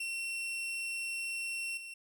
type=tone with level steps; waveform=40% pulse; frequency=2718 Hz; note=F7; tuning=48 cents flat; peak=-34 / -42 dBFS; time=0-1.94 s; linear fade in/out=5 ms; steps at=1.77 s; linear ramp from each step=5 ms; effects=none